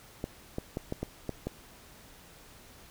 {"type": "clicks", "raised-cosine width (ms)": 2, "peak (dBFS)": -19, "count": 7, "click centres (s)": [0.241, 0.584, 0.771, 0.924, 1.03, 1.293, 1.47], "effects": ["pink hiss -54 dBFS RMS until 2.9 s"]}